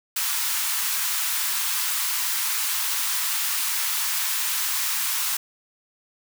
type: high-pass noise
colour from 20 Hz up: white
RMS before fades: -25 dBFS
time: 0.16-5.37 s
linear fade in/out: 5 ms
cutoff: 880 Hz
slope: 48 dB/octave
effects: none